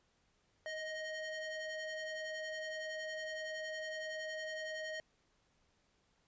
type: ring-modulated tone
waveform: square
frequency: 622.3 Hz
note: D#5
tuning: in tune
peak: -38 dBFS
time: 0.66-5 s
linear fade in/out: 0 ms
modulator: 1250 Hz
effects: pink hiss -75 dBFS RMS until 6.27 s + resampled to 16000 Hz